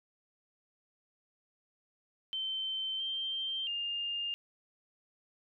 sine tone with pitch steps, 3097 / 3147 / 2813 Hz, G7 / G7 / F7, -22 / +6 / +12 cents, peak -33 dBFS, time 2.33-4.34 s, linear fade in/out 0 ms, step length 670 ms, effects none

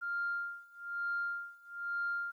sine tone with tremolo, 1398 Hz, F6, 1 cent sharp, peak -31 dBFS, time 0.01-2.32 s, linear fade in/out 20 ms, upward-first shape sine, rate 1.1 Hz, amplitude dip 95%, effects tanh soft clip ceiling -27 dBFS + 12-bit

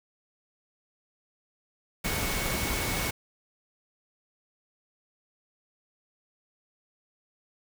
sine tone in noise, 2212 Hz, C#7, 4 cents flat, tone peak -37 dBFS, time 2.04-3.11 s, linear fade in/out 10 ms, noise pink, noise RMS -30 dBFS, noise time 2.04-3.11 s, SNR -10 dB, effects none

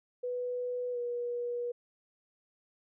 sine tone with pitch glide, 493.9 to 482.1 Hz, B4 to B4, 0 to -42 cents, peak -32 dBFS, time 0.23-1.72 s, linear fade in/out 10 ms, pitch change -42 cents, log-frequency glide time 0.92-0.98 s, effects none

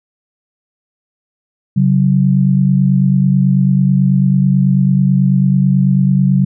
sine tone pair together, 137.86 / 187 Hz, C#3 / F#3, -9 / +19 cents, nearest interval perfect fourth, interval 528 cents, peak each -11 dBFS, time 1.76-6.45 s, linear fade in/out 10 ms, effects none

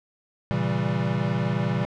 square chord, A# diminished seventh, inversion none, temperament equal with one note detuned, 116.54 / 136.45 / 164.81 / 196 Hz, A#2 / C#3 / E3 / G3, 0 / -27 / 0 / 0 cents, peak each -29 dBFS, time 0.51-1.85 s, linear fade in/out 0 ms, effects low-pass 3000 Hz 12 dB/octave

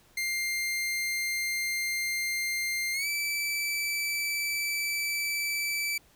sawtooth tone with pitch glide, 2100 to 2317 Hz, C7 to D7, +6 to -24 cents, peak -25 dBFS, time 0.17-5.98 s, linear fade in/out 5 ms, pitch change +170 cents, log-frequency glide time 2.93-3.07 s, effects pink hiss -61 dBFS RMS until 6.15 s

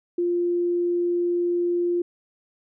sine tone, 349.2 Hz, F4, in tune, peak -20 dBFS, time 0.18-2.02 s, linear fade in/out 5 ms, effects none

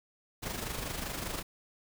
pink noise with amplitude modulation, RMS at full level -35 dBFS, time 0.42-1.43 s, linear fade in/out 20 ms, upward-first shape sine, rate 25.1 Hz, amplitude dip 55%, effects none

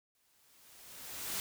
white noise with exponential growth, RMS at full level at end -36 dBFS, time 0.15-1.4 s, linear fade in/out 1 ms, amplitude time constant 270 ms, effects none

